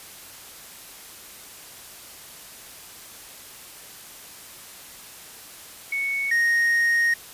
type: tone pair in turn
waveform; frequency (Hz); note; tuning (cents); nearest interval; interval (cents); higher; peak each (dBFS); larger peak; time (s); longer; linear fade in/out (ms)
sine / triangle; 2217 / 1864.3; C#7 / A#6; 0 / 0; minor third; 300; first; -23 / -16; second; 5.92-6.31 / 6.31-7.14; second; 5
effects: white hiss -43 dBFS RMS until 7.33 s + resampled to 32000 Hz